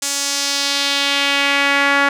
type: tone with band-pass filter sweep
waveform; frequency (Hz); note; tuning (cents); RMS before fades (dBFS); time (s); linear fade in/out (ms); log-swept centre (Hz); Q
sawtooth; 281.1; C#4; +24; -17; 0.02-2.09; 5; 7400 to 1600; 1.7
effects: none